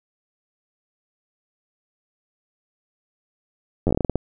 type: slowing click train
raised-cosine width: 2 ms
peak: -7 dBFS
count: 11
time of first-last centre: 3.87-4.157 s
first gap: 10 ms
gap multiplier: 1.22
effects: none